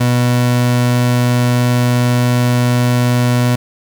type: tone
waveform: 30% pulse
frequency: 122.8 Hz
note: B2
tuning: 9 cents flat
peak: -8 dBFS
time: 0-3.56 s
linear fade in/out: 10 ms
effects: 7-bit